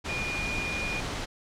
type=tone in noise; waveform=sine; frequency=2434 Hz; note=D#7; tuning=39 cents flat; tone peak=-31 dBFS; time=0.08-1.01 s; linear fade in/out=20 ms; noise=pink; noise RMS=-33 dBFS; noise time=0.04-1.26 s; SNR=-1 dB; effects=low-pass 6000 Hz 12 dB/octave